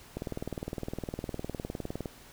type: click train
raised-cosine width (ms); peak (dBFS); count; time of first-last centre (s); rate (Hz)
2; -21; 38; 0.17-2.058; 19.6
effects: pink hiss -53 dBFS RMS until 2.32 s